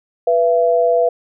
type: tone pair together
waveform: sine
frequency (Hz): 491.7 / 674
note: B4 / E5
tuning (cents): -8 / +38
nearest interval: perfect fourth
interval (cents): 546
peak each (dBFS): -14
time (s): 0.27-1.09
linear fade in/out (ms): 5
effects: none